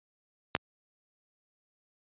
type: clicks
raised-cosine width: 0.3 ms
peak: -7 / -23 dBFS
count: 2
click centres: 0.551 / 0.564 s
effects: high-pass 80 Hz 12 dB/octave + resampled to 8000 Hz